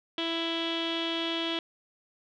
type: tone with low-pass filter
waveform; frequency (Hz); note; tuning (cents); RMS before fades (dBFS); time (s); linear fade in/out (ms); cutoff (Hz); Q
sawtooth; 331.4; E4; +9; -31; 0.18-1.59; 2; 3300; 8.5
effects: none